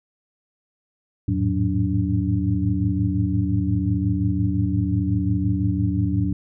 sine tone cluster, 85 / 105.8 / 111.5 / 183.9 / 289 Hz, F2 / G#2 / A2 / F#3 / D4, -46 / +33 / +23 / -10 / -28 cents, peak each -25 dBFS, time 1.28-6.33 s, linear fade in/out 5 ms, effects none

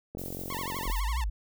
click train, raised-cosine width 2 ms, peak -25 dBFS, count 35, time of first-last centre 0.15-0.899 s, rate 45.4 Hz
violet noise with tremolo, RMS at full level -41 dBFS, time 0.18-1 s, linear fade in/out 5 ms, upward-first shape square, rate 14 Hz, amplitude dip 25%
sawtooth tone with vibrato, 992 Hz, B5, 7 cents sharp, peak -31 dBFS, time 0.5-1.24 s, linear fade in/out 2 ms, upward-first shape sine, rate 12 Hz, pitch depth 210 cents each way
sine exponential two-way sweep, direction up then down, 38.89 to 63.9 to 45.36 Hz, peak -27 dBFS, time 0.86-1.3 s, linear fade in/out 10 ms, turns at 1.2 s
effects none

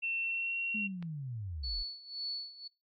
sine tone with pitch glide, 2700 to 2738 Hz, E7 to F7, +41 to -35 cents, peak -32 dBFS, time 0.02-0.88 s, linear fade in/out 20 ms, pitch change +24 cents, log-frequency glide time 0.21-0.57 s
sine linear sweep, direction down, 220 to 34.07 Hz, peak -37 dBFS, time 0.74-1.83 s, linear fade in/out 10 ms
click, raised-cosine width 0.3 ms, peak -33 dBFS, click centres 1.026 s
sine tone with tremolo, 4432 Hz, C#8, 1 cent flat, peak -34 dBFS, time 1.63-2.68 s, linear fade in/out 10 ms, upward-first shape sine, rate 1.9 Hz, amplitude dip 85%
effects noise-tail reverb RT60 0.3 s tail -24 dB re dry + AAC 64 kbps

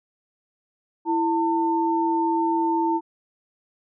sine tone pair together, 331.2 / 899 Hz, E4 / A5, +8 / +37 cents, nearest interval octave + perfect fourth, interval 1729 cents, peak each -22 dBFS, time 1.05-3.01 s, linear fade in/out 50 ms, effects none

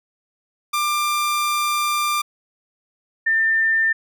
sawtooth / sine tone pair in turn, 1190 / 1795.4 Hz, D6 / A6, +22 / +34 cents, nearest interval perfect fifth, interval 712 cents, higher second, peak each -15 / -15 dBFS, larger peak neither, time 0.73-2.22 / 3.26-3.93 s, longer first, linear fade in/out 10 ms, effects none

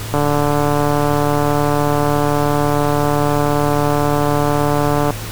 click train, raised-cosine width 1 ms, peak -3 dBFS, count 726, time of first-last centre 0.14-5.106 s, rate 146 Hz, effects added 108 Hz sine -26 dBFS peak until 5.31 s + pink hiss -29 dBFS RMS until 5.31 s

